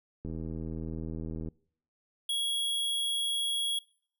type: click train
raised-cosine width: 3 ms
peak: -26 dBFS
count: 100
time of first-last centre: 0.25-1.486 s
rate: 80.1 Hz
type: tone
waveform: square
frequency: 3322 Hz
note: G#7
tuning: in tune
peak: -29 dBFS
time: 2.29-3.79 s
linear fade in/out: 5 ms
effects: noise-tail reverb RT60 0.6 s tail -24 dB re dry